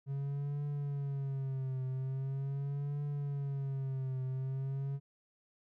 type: tone with vibrato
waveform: triangle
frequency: 137.3 Hz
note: C#3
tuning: 16 cents flat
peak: -32 dBFS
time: 0.06-5 s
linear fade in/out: 50 ms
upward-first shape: triangle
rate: 0.42 Hz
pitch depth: 100 cents each way
effects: none